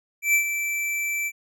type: tone with ADSR envelope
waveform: square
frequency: 2330 Hz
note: D7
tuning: 14 cents flat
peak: -16 dBFS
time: 0.22-1.32 s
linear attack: 120 ms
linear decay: 94 ms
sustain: -9 dB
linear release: 52 ms
effects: none